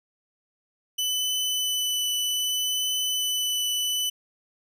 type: tone with vibrato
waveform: sawtooth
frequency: 2997 Hz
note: F#7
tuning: 22 cents sharp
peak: -21 dBFS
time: 0.98-4.1 s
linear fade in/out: 10 ms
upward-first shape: triangle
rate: 0.64 Hz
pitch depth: 10 cents each way
effects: none